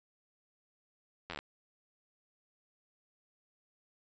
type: slowing click train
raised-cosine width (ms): 0.3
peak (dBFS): -24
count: 8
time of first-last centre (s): 1.3-1.39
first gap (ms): 11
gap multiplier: 1.05
effects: resampled to 16000 Hz